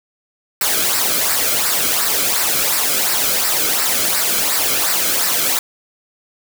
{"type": "noise with flanger", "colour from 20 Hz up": "white", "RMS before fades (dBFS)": -17, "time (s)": [0.61, 5.59], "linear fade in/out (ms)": 2, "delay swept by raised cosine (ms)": [0.3, 1.12], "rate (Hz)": 2.8, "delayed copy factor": -0.6, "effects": []}